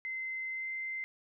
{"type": "tone with pitch glide", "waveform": "sine", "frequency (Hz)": [2065, 2077], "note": ["C7", "C7"], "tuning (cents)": [-23, -13], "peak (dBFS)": -35, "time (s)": [0.05, 1.04], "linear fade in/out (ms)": 0, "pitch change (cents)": 10, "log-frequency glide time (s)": [0.51, 0.69], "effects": []}